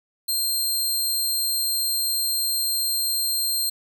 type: tone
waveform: 15% pulse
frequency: 4179 Hz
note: C8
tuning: 3 cents flat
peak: -15 dBFS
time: 0.28-3.7 s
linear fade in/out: 10 ms
effects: none